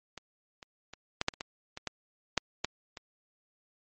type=clicks; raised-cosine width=0.2 ms; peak=-24 / -28 / -27 / -11 / -8 / -30 / -18 / -22 / -16 / -7 / -11 / -25 dBFS; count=12; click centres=0.177 / 0.628 / 0.936 / 1.214 / 1.284 / 1.338 / 1.409 / 1.774 / 1.873 / 2.377 / 2.646 / 2.972 s; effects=MP3 32 kbps